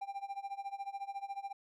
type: tone with tremolo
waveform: triangle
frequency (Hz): 793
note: G5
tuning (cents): +20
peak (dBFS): -34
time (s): 0.01-1.53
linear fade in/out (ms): 10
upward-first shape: sine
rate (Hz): 14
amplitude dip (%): 90
effects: none